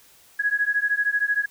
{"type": "beating tone pair", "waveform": "sine", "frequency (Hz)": [1661.2, 1674.2], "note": ["G#6", "G#6"], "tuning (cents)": [0, 13], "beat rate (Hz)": 13, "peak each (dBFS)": -23, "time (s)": [0.39, 1.46], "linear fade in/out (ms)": 10, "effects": ["white hiss -54 dBFS RMS until 1.5 s"]}